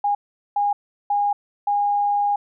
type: tone bursts at uneven times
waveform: sine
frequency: 817 Hz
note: G#5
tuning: 29 cents flat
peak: -17 dBFS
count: 4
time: 0.04-0.15 / 0.56-0.73 / 1.1-1.33 / 1.67-2.36 s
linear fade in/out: 5 ms
effects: none